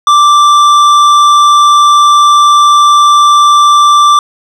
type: tone with tanh clipping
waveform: sine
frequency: 1174.7 Hz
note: D6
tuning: in tune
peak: -4 dBFS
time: 0.07-4.19 s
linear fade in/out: 2 ms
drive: 12 dB
effects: none